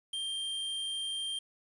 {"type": "tone", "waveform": "square", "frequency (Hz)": 3176, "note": "G7", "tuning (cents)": 22, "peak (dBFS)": -34, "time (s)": [0.13, 1.39], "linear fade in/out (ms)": 5, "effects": ["resampled to 24000 Hz", "10-bit"]}